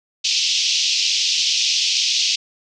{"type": "band-pass noise", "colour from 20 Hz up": "white", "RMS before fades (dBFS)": -19, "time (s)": [0.24, 2.36], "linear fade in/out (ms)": 10, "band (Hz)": [2600, 6000], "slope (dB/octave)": 48, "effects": []}